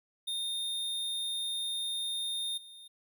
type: tone with level steps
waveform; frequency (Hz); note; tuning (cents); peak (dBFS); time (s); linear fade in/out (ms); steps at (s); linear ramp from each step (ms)
square; 3655; A#7; -35; -33 / -49; 0.27-2.88; 10; 2.57; 10
effects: none